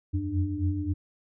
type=tone cluster; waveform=sine; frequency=85.3 / 89.2 / 92.8 / 297.5 Hz; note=F2 / F2 / F#2 / D4; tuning=-40 / +37 / +6 / +22 cents; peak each=-33 / -32 / -29 / -31 dBFS; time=0.13-0.94 s; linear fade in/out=20 ms; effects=none